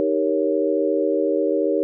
sine chord, Eb dominant seventh, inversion none, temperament equal, 311.1 / 392 / 466.2 / 554.4 Hz, Eb4 / G4 / Bb4 / Db5, 0 / 0 / 0 / 0 cents, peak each -23 dBFS, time 0-1.83 s, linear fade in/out 0 ms, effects none

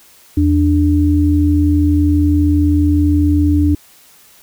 sine tone pair together, 82.41 / 294.6 Hz, E2 / D4, 0 / +6 cents, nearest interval octave + minor seventh, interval 2206 cents, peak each -12 dBFS, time 0.37-3.75 s, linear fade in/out 5 ms, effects white hiss -46 dBFS RMS until 4.42 s

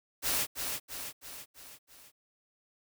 white noise with echo, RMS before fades -30 dBFS, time 0.22-0.47 s, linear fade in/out 50 ms, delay 330 ms, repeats 5, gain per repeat -5 dB, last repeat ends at 2.12 s, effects none

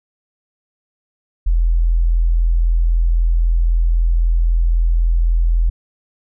sine tone, 41.91 Hz, E1, 29 cents sharp, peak -11 dBFS, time 1.46-5.7 s, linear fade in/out 10 ms, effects none

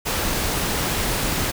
pink noise, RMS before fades -23 dBFS, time 0.05-1.52 s, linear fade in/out 20 ms, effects none

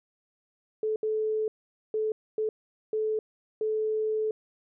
sine tone bursts at uneven times, 433.8 Hz, A4, 25 cents flat, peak -25 dBFS, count 6, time 0.83-0.96 / 1.03-1.48 / 1.94-2.12 / 2.38-2.49 / 2.93-3.19 / 3.61-4.31 s, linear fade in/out 2 ms, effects none

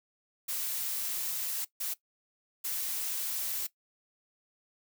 blue noise bursts at uneven times, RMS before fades -34 dBFS, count 3, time 0.48-1.65 / 1.8-1.94 / 2.64-3.67 s, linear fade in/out 10 ms, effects noise-tail reverb RT60 0.1 s tail -18 dB re dry

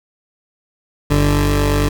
20% pulse tone pair together, 48.56 / 146.2 Hz, G1 / D3, -16 / -7 cents, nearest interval octave + perfect fifth, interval 1909 cents, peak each -10 dBFS, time 1.1-1.89 s, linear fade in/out 10 ms, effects none

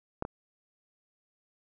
clicks, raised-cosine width 1 ms, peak -17 / -21 dBFS, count 2, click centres 0.224 / 0.251 s, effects none

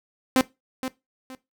sawtooth tone with echo, 259.9 Hz, C4, 11 cents flat, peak -12 dBFS, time 0.36-0.41 s, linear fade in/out 0 ms, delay 470 ms, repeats 2, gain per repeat -11 dB, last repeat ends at 1.35 s, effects noise-tail reverb RT60 0.2 s tail -17 dB re dry

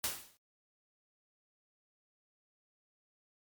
white noise with exponential decay, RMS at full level -31 dBFS, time 0.04-0.37 s, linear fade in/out 0 ms, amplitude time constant 71 ms, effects MP3 96 kbps

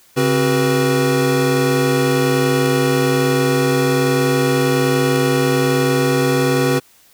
square tone cluster, 139 / 265.4 / 375.8 / 485.8 Hz, C#3 / C4 / F#4 / B4, +5 / +25 / +27 / -29 cents, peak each -20 dBFS, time 0.16-6.8 s, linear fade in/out 20 ms, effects white hiss -51 dBFS RMS until 7.13 s

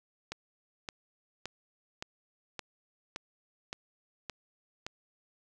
click train, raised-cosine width 0.2 ms, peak -20 dBFS, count 9, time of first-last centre 0.32-4.865 s, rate 1.76 Hz, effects none

